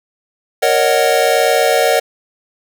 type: chord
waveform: square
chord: D# minor seventh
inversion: second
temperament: equal with one note detuned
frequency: 466.2 / 554.4 / 615.8 / 740 Hz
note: A#4 / C#5 / D#5 / F#5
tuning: 0 / 0 / -18 / 0 cents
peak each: -17 dBFS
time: 0.62-2 s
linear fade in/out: 10 ms
effects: none